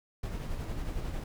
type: noise with tremolo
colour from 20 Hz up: brown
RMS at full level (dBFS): -34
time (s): 0.23-1.24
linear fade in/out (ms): 5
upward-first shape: sine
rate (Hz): 11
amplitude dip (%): 35
effects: none